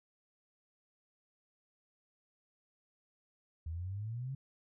sine exponential sweep, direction up, 77.78 to 138.59 Hz, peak -37 dBFS, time 3.66-4.35 s, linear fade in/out 5 ms, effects none

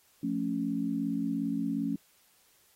sine chord, F augmented, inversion none, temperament equal, 174.61 / 220 / 277.2 Hz, F3 / A3 / C#4, 0 / 0 / 0 cents, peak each -36 / -33 / -31 dBFS, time 0.23-1.96 s, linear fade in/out 5 ms, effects white hiss -65 dBFS RMS until 2.75 s + AAC 48 kbps

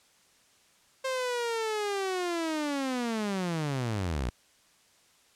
sawtooth linear sweep, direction down, 531 to 54.4 Hz, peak -25 dBFS, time 1.04-4.3 s, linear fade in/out 10 ms, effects white hiss -63 dBFS RMS until 5.35 s + low-pass 9000 Hz 12 dB/octave

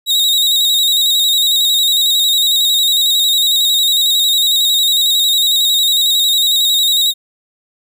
40% pulse tone with vibrato, 3785 Hz, A#7, 26 cents sharp, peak -9 dBFS, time 0.06-7.14 s, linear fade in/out 50 ms, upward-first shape square, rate 11 Hz, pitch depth 40 cents each way, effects none

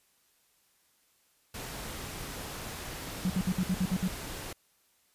pink noise, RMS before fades -40 dBFS, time 1.54-4.53 s, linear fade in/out 5 ms
sine tone bursts, 184.2 Hz, F#3, 7 cents flat, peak -25 dBFS, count 8, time 3.25-4.076 s, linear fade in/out 0 ms, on 49 ms, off 62 ms
effects white hiss -69 dBFS RMS until 5.14 s + resampled to 32000 Hz

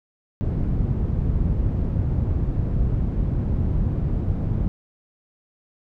white low-pass noise, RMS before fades -22 dBFS, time 0.41-4.68 s, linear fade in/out 0 ms, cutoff 120 Hz, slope 12 dB/octave, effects none

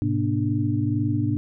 sine tone cluster, 106.4 / 128.5 / 241 / 295.1 Hz, G#2 / C3 / B3 / D4, +42 / -31 / -42 / +8 cents, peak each -24 / -27 / -29 / -25 dBFS, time 0.02-1.37 s, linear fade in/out 0 ms, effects none

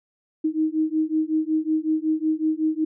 sine beating tone pair, 311.1 / 316.5 Hz, D#4 / D#4, 0 / +30 cents, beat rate 5.4 Hz, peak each -23 dBFS, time 0.44-2.85 s, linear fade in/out 10 ms, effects none

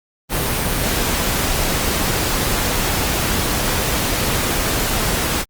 pink noise, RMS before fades -19 dBFS, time 0.29-5.45 s, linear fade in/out 50 ms, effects Opus 32 kbps

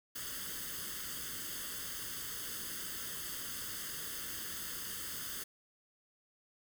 white noise with comb filter, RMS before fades -42 dBFS, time 0.15-5.44 s, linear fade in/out 10 ms, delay 0.62 ms, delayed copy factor +0.8, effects none

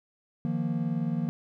triangle chord, Eb suspended second, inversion none, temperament equal, 155.56 / 174.61 / 233.1 Hz, Eb3 / F3 / Bb3, 0 / 0 / 0 cents, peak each -29 dBFS, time 0.45-1.29 s, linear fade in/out 0 ms, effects none

